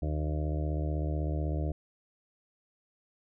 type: harmonic tone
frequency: 76 Hz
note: D#2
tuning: 40 cents flat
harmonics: 1 / 2 / 4 / 5 / 6 / 7 / 8 / 9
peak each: -30 / -35 / -39 / -44 / -48 / -45 / -44 / -46 dBFS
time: 0.02-1.72 s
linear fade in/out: 5 ms
effects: none